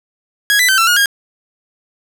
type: tone with pitch steps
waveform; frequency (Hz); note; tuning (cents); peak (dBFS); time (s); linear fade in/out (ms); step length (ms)
sawtooth; 1659 / 1991 / 1542 / 1344 / 1436 / 1626; G#6 / B6 / G6 / E6 / F6 / G#6; -2 / +14 / -29 / +33 / +48 / -37; -6; 0.5-1.058; 0; 93
effects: none